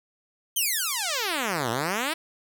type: exponential two-way sweep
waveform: 5% pulse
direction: down then up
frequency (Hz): 3223 to 110 to 338.1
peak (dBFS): -14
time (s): 0.56-2.14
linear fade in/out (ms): 10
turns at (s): 1.7
effects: none